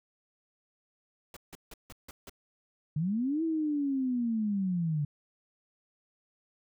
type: noise bursts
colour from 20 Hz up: pink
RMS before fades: -46 dBFS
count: 6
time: 1.34-2.296 s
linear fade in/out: 2 ms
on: 26 ms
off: 160 ms
type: linear two-way sweep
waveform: sine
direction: up then down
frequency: 142.8 to 329.6 to 142.8 Hz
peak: -27 dBFS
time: 2.96-5.05 s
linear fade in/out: 5 ms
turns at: 3.43 s
effects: none